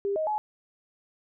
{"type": "tone with pitch steps", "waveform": "sine", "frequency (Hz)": [399.6, 627, 850], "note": ["G4", "D#5", "G#5"], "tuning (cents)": [33, 13, 40], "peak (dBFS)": -25, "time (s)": [0.05, 0.38], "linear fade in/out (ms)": 0, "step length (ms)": 110, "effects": []}